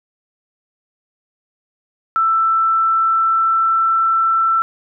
sine tone with pitch glide, 1328 to 1335.7 Hz, E6 to E6, +12 to +22 cents, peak -12 dBFS, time 2.16-4.62 s, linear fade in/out 0 ms, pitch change +10 cents, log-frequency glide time 2.36-3.97 s, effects none

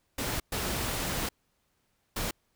pink noise bursts at uneven times, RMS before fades -32 dBFS, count 3, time 0.18-0.4 / 0.52-1.29 / 2.16-2.31 s, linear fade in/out 5 ms, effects pink hiss -74 dBFS RMS until 2.55 s

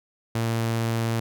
sawtooth tone, 114.5 Hz, A#2, 31 cents flat, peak -19 dBFS, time 0.35-1.2 s, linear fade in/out 5 ms, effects none

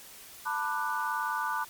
sine chord, B minor seventh, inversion third, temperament just, 889 / 987.8 / 1185.3 / 1481.6 Hz, A5 / B5 / D6 / F#6, +18 / 0 / +16 / +2 cents, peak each -34 dBFS, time 0.45-1.65 s, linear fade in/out 20 ms, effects white hiss -49 dBFS RMS until 1.69 s + MP3 96 kbps

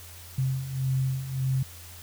sine beating tone pair, 130.81 / 132.51 Hz, C3 / C3, 0 / +22 cents, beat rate 1.7 Hz, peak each -31 / -26 dBFS, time 0.38-1.63 s, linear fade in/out 5 ms, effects added 86 Hz sine -46 dBFS peak until 2.02 s + white hiss -47 dBFS RMS until 2.02 s

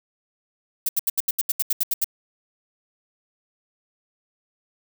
violet noise bursts, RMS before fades -21 dBFS, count 12, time 0.86-2.044 s, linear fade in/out 5 ms, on 29 ms, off 76 ms, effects none

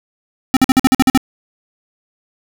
square tone bursts, 261.6 Hz, C4, in tune, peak -7 dBFS, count 9, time 0.54-1.175 s, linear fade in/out 0 ms, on 27 ms, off 49 ms, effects none

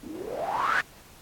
blue noise with low-pass filter sweep, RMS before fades -29 dBFS, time 0.03-0.81 s, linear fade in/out 2 ms, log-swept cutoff 250 to 1700 Hz, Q 8.3, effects pink hiss -52 dBFS RMS until 1.21 s + AAC 64 kbps

